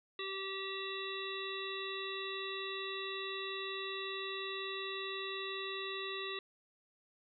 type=harmonic tone; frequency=387.3 Hz; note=G4; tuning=21 cents flat; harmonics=1 / 3 / 5 / 7 / 9 / 10; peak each=-43 / -46 / -46 / -46 / -48 / -45 dBFS; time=0.19-6.39 s; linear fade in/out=2 ms; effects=none